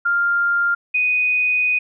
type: tone pair in turn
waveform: sine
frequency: 1398 / 2489 Hz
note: F6 / D#7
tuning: +1 / 0 cents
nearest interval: minor seventh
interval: 999 cents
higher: second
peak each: -15 dBFS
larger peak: neither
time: 0.05-0.75 / 0.94-1.79 s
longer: second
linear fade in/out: 10 ms
effects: none